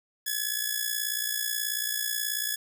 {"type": "tone with amplitude modulation", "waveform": "5% pulse", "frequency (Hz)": 1700, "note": "G#6", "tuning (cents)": 40, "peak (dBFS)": -14, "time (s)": [0.26, 2.56], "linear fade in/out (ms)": 10, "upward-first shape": "sine", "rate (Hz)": 58.4, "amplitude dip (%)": 65, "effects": []}